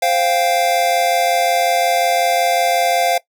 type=chord; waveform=square; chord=C suspended fourth; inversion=none; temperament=equal; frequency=523.3 / 698.5 / 784 Hz; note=C5 / F5 / G5; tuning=0 / 0 / 0 cents; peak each=-22 / -16 / -22 dBFS; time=0.02-3.18 s; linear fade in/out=5 ms; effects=noise-tail reverb RT60 0.1 s tail -18 dB re dry